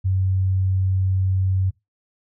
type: tone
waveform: sine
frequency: 94.5 Hz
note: F#2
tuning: 37 cents sharp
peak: -17 dBFS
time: 0.04-1.71 s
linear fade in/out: 20 ms
effects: noise-tail reverb RT60 0.2 s tail -21 dB re dry